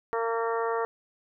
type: harmonic tone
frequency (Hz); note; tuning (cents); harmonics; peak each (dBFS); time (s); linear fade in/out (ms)
229; A#3; -31; 2 / 3 / 4 / 5 / 6 / 7 / 8; -28 / -35 / -33 / -34 / -37 / -47 / -40; 0.13-0.85; 0
effects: none